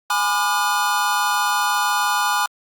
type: chord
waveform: square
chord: G# diminished seventh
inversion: none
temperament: just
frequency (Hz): 830.6 / 996.7 / 1196.1 / 1435.3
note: G#5 / B5 / D6 / F6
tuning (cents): 0 / +16 / +31 / +47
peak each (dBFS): -24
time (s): 0.1-2.46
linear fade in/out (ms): 2
effects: Opus 48 kbps